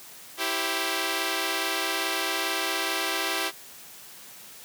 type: chord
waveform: 5% pulse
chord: C major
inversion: first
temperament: equal with one note detuned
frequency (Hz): 329.6 / 392 / 530.9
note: E4 / G4 / C5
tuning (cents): 0 / 0 / +25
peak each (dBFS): -18 / -18 / -22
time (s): 0.37-3.52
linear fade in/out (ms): 50
effects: white hiss -46 dBFS RMS until 4.64 s + high-pass 100 Hz 12 dB/octave